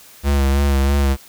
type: tone with vibrato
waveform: square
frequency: 69.3 Hz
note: C#2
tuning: in tune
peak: -14 dBFS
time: 0.23-1.17 s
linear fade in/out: 50 ms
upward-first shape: sine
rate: 3.1 Hz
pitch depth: 38 cents each way
effects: white hiss -44 dBFS RMS until 1.28 s